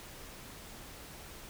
silence, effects pink hiss -49 dBFS RMS until 1.49 s

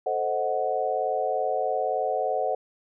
sine chord, A diminished seventh, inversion none, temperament equal, 440 / 523.3 / 622.3 / 740 Hz, A4 / C5 / Eb5 / Gb5, 0 / 0 / 0 / 0 cents, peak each -31 / -29 / -30 / -27 dBFS, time 0.06-2.55 s, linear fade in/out 5 ms, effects none

